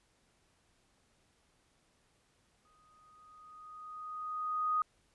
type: tone with exponential growth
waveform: sine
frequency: 1244.5 Hz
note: D#6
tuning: in tune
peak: -27 dBFS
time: 2.65-4.82 s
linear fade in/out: 2 ms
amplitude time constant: 470 ms
effects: pink hiss -72 dBFS RMS until 5.14 s + resampled to 24000 Hz